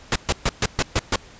pink noise bursts, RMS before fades -19 dBFS, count 7, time 0.12-1.159 s, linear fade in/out 2 ms, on 37 ms, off 130 ms, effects pink hiss -46 dBFS RMS until 1.39 s + resampled to 16000 Hz

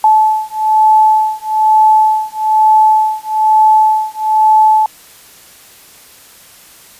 sine beating tone pair, 866 / 867.1 Hz, A5 / A5, -28 / -26 cents, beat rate 1.1 Hz, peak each -10 dBFS, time 0.04-4.86 s, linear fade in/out 2 ms, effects white hiss -40 dBFS RMS until 6.99 s + resampled to 32000 Hz

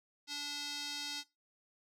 square tone with band-pass filter, 290 Hz, D4, 22 cents flat, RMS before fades -41 dBFS, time 0.27-1.24 s, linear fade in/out 50 ms, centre 4500 Hz, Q 2.5, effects noise-tail reverb RT60 0.2 s tail -17 dB re dry

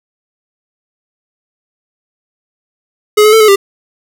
square tone with pitch steps, 421.7 / 427.6 / 444 / 429.7 / 396.1 Hz, G#4 / A4 / A4 / A4 / G4, +26 / -49 / +16 / -41 / +18 cents, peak -4 dBFS, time 3.17-3.56 s, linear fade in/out 10 ms, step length 78 ms, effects none

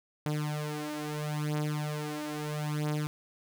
sawtooth beating tone pair, 150 / 150.76 Hz, D3 / D3, +37 / +46 cents, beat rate 0.76 Hz, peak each -31 / -30 dBFS, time 0.26-3.07 s, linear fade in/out 0 ms, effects none

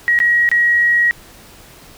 sine tone with dropouts, 1902 Hz, A#6, 34 cents sharp, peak -10 dBFS, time 0.08-1.11 s, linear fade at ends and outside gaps 0 ms, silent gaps 0.189-0.202 / 0.49-0.515 s, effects pink hiss -42 dBFS RMS until 1.97 s

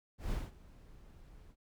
brown noise with ADSR envelope, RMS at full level -34 dBFS, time 0.18-1.56 s, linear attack 140 ms, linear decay 190 ms, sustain -22 dB, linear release 59 ms, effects none

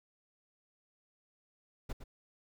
brown noise with echo, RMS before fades -36 dBFS, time 1.89-1.93 s, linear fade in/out 10 ms, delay 110 ms, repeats 1, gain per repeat -10 dB, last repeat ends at 2.04 s, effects none

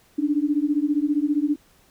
sine beating tone pair, 286.8 / 301.8 Hz, D4 / D4, -41 / +47 cents, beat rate 15 Hz, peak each -22 dBFS, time 0.18-1.56 s, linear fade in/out 10 ms, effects pink hiss -58 dBFS RMS until 1.9 s

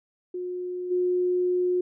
sine tone with level steps, 360.5 Hz, F#4, 45 cents flat, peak -29 / -21 dBFS, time 0.34-1.81 s, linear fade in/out 5 ms, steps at 0.9 s, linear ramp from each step 20 ms, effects none

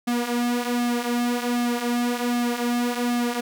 sawtooth tone with flanger, 241.3 Hz, B3, 40 cents flat, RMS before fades -24 dBFS, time 0.07-3.41 s, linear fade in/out 10 ms, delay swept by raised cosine 2 to 6.2 ms, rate 1.3 Hz, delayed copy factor -0.65, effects none

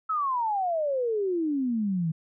sine exponential sweep, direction down, 1318.5 to 155.56 Hz, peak -24 dBFS, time 0.09-2.12 s, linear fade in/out 10 ms, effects none

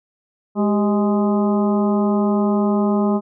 harmonic tone with a mistuned harmonic, 207.7 Hz, G#3, in tune, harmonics 1 / 2 / 3 / 4 / 5 / 6, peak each -16 / -22 / -26 / -28 / -30 / -32 dBFS, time 0.55-3.21 s, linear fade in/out 50 ms, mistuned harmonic 2, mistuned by -83 cents, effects none

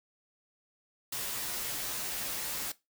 white noise with comb filter, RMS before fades -36 dBFS, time 1.12-2.72 s, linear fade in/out 5 ms, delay 12 ms, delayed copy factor -1, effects noise-tail reverb RT60 0.2 s tail -18 dB re dry

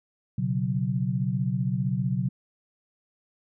sine chord, B suspended second, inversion none, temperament just, 123.47 / 138.9 / 185.21 Hz, B2 / C#3 / F#3, 0 / +4 / +2 cents, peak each -28 dBFS, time 0.38-2.29 s, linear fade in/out 5 ms, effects none

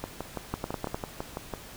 two click trains, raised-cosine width 1 ms, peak -18 / -16 dBFS, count 10 / 5, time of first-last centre 0.04-1.538 / 0.54-0.945 s, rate 6.01 / 9.88 Hz, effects pink hiss -46 dBFS RMS until 1.76 s

